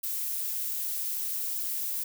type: noise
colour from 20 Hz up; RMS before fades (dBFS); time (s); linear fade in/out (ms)
violet; -32; 0.03-2.04; 10
effects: none